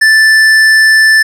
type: tone with hard clipping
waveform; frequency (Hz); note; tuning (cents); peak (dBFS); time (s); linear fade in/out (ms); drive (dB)
sine; 1760; A6; 0; -5; 0.01-1.23; 10; 10
effects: none